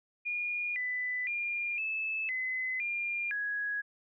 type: tone with pitch steps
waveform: sine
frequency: 2431 / 1995 / 2407 / 2615 / 2031 / 2400 / 1666 Hz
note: D#7 / B6 / D7 / E7 / B6 / D7 / G#6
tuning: -41 / +17 / +42 / -15 / +48 / +37 / +5 cents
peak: -31 dBFS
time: 0.25-3.82 s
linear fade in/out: 20 ms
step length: 510 ms
effects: none